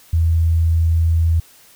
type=tone; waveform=sine; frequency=82.3 Hz; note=E2; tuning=2 cents flat; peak=-12 dBFS; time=0.13-1.4 s; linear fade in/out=5 ms; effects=white hiss -48 dBFS RMS until 1.75 s